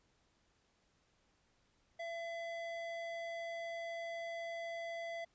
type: tone with band-pass filter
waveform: square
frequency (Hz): 673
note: E5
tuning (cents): +36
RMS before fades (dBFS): -43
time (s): 1.99-5.25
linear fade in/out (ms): 10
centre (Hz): 1400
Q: 1.1
effects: pink hiss -75 dBFS RMS until 5.34 s + resampled to 16000 Hz